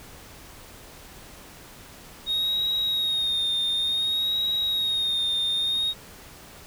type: tone with vibrato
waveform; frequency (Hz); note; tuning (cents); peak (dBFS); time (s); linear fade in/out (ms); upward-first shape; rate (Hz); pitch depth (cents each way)
sine; 3729; A#7; 0; -20; 2.26-5.94; 50; sine; 0.56; 42
effects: tanh soft clip ceiling -21 dBFS + pink hiss -46 dBFS RMS until 6.66 s